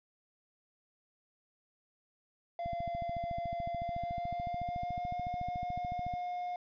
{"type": "tone with pitch glide", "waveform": "triangle", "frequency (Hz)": [688, 713.9], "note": ["F5", "F5"], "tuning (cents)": [-26, 38], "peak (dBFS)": -33, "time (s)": [2.59, 6.56], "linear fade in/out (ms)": 2, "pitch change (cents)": 64, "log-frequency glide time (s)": [3.7, 5.25]}
{"type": "click train", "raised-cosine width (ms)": 5, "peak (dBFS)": -30, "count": 49, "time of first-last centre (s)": [2.66, 6.138], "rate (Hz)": 13.8}
{"effects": ["resampled to 11025 Hz", "11-bit"]}